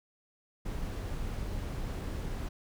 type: noise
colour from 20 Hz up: brown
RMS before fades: -36 dBFS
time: 0.65-2.49 s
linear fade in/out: 10 ms
effects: none